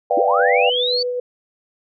sine chord, G dominant seventh, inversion first, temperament equal, 493.9 / 587.3 / 698.5 / 784 Hz, B4 / D5 / F5 / G5, 0 / 0 / 0 / 0 cents, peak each -20 dBFS, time 0.1-0.7 s, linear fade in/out 10 ms
sine linear sweep, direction up, 277.2 to 4600 Hz, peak -18 dBFS, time 0.17-1.03 s, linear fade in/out 5 ms
sine tone with tremolo, 493.9 Hz, B4, in tune, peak -19 dBFS, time 0.39-1.2 s, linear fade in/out 5 ms, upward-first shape sine, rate 7.7 Hz, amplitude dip 25%
effects none

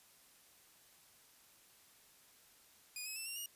10% pulse tone with pitch steps, 2466 / 2560 / 2658 / 2760 / 2866 Hz, D#7 / D#7 / E7 / F7 / F7, -16 / +49 / +14 / -21 / +44 cents, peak -34 dBFS, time 2.96-3.46 s, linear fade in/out 2 ms, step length 100 ms, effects white hiss -65 dBFS RMS until 3.55 s + resampled to 32000 Hz

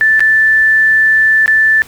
sine tone with dropouts, 1760 Hz, A6, in tune, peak -6 dBFS, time 0.01-1.82 s, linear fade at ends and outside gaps 0 ms, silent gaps 0.195-0.205 / 1.46-1.479 s, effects pink hiss -38 dBFS RMS until 1.87 s

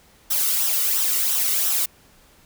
blue noise with flanger, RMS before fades -21 dBFS, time 0.3-1.86 s, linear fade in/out 10 ms, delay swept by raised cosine 0.43 to 1.23 ms, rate 2.9 Hz, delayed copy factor -0.55, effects pink hiss -54 dBFS RMS until 2.45 s

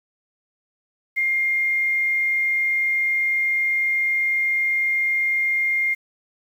sine tone with quantisation, 2118 Hz, C7, 21 cents sharp, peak -18 dBFS, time 1.16-5.95 s, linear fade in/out 20 ms, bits 8, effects none

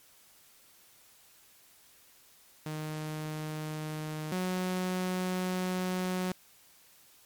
sawtooth tone pair in turn, 154.4 / 183.61 Hz, D#3 / F#3, -13 / -13 cents, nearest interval minor third, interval 300 cents, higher second, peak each -31 / -26 dBFS, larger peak second, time 2.66-4.32 / 4.32-6.32 s, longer second, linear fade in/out 2 ms, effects white hiss -60 dBFS RMS until 7.25 s + MP3 96 kbps

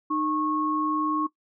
sine tone pair together, 306.4 / 1095 Hz, D#4 / C#6, -27 / -22 cents, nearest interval octave + minor seventh, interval 2205 cents, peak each -26 dBFS, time 0.1-1.27 s, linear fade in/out 10 ms, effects noise-tail reverb RT60 0.1 s tail -17 dB re dry

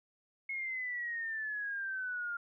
sine exponential sweep, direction down, 2178 to 1396.9 Hz, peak -35 dBFS, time 0.49-2.37 s, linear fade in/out 5 ms, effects none

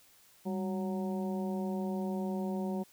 harmonic tone with a mistuned harmonic, 185.3 Hz, F#3, 3 cents sharp, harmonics 1 / 2 / 3 / 4 / 5, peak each -33 / -39 / -43 / -45 / -47 dBFS, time 0.45-2.84 s, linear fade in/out 20 ms, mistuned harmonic 1, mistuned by +95 cents, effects white hiss -62 dBFS RMS until 2.92 s

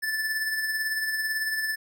square tone with tremolo, 1752 Hz, A6, 8 cents flat, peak -25 dBFS, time 0.02-1.76 s, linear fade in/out 20 ms, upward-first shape sine, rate 18 Hz, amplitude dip 40%, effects none

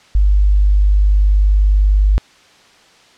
sine tone, 50.1 Hz, G1, 38 cents sharp, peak -8 dBFS, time 0.15-2.18 s, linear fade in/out 0 ms, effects white hiss -47 dBFS RMS until 3.17 s + low-pass 5000 Hz 12 dB/octave

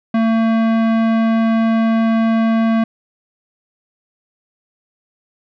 sine tone with tanh clipping, 225.4 Hz, A3, 42 cents sharp, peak -14 dBFS, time 0.14-2.84 s, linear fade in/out 5 ms, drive 18 dB, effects none

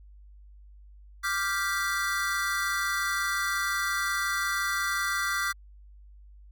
square chord, G dominant seventh, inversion second, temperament equal with one note detuned, 1174.7 / 1396.9 / 1568 / 1966.4 Hz, D6 / F6 / G6 / B6, 0 / 0 / 0 / -8 cents, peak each -33 dBFS, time 1.23-5.53 s, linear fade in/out 20 ms, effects added 50 Hz sine -48 dBFS peak until 6.51 s

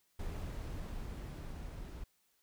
brown noise with level ramp, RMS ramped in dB -40 to -46 dBFS, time 0.19-2.04 s, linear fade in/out 5 ms, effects white hiss -75 dBFS RMS until 2.42 s

